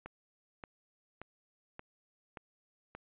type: click train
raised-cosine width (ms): 0.5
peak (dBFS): -29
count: 6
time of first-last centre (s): 0.06-2.95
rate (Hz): 1.73
effects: resampled to 8000 Hz